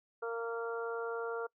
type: harmonic tone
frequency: 231 Hz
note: A#3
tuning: 16 cents flat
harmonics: 2 / 3 / 4 / 5 / 6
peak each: -36 / -46 / -47 / -47 / -42 dBFS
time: 0.22-1.47 s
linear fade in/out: 10 ms
effects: noise-tail reverb RT60 0.1 s tail -25 dB re dry